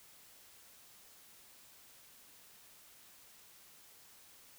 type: silence
effects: white hiss -60 dBFS RMS until 4.58 s